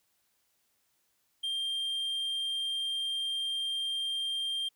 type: tone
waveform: triangle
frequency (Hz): 3185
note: G7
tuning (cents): +27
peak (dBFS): -29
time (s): 1.43-4.69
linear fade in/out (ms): 10
effects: white hiss -74 dBFS RMS until 4.75 s